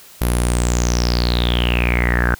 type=tone with low-pass filter sweep; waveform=sawtooth; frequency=59.9 Hz; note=A#1; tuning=48 cents sharp; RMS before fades=-17 dBFS; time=0.21-2.35 s; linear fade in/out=5 ms; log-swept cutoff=12000 to 1500 Hz; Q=10; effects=white hiss -43 dBFS RMS until 2.39 s